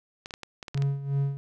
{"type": "clicks", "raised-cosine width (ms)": 0.2, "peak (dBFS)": -21, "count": 9, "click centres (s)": [0.259, 0.308, 0.339, 0.433, 0.628, 0.682, 0.745, 0.776, 0.822]}
{"type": "tone with tremolo", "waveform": "triangle", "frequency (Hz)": 139.3, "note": "C#3", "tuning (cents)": 9, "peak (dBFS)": -20, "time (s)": [0.75, 1.37], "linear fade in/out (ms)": 0, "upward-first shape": "sine", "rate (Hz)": 2.8, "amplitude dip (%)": 75}
{"effects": []}